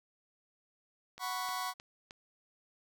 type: click train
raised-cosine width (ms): 0.2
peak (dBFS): -30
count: 4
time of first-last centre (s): 1.18-2.109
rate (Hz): 3.23
type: chord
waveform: sawtooth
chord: F# suspended fourth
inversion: none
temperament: just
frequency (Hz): 740 / 986.7 / 1110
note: F#5 / B5 / C#6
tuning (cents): 0 / -2 / +2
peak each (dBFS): -36 / -36 / -34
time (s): 1.19-1.74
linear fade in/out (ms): 50
effects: none